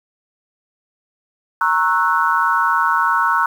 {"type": "chord", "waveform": "sine", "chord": "F# dominant seventh", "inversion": "first", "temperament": "equal with one note detuned", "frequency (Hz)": [932.3, 1095.4, 1318.5, 1480], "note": ["A#5", "C#6", "E6", "F#6"], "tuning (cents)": [0, -21, 0, 0], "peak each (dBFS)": -19, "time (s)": [1.61, 3.46], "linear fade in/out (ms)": 2, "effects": ["7-bit"]}